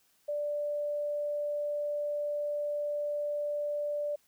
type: tone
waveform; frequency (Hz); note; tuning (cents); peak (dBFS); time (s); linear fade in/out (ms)
sine; 587.3; D5; 0; -30; 0.28-4.16; 10
effects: white hiss -69 dBFS RMS until 4.27 s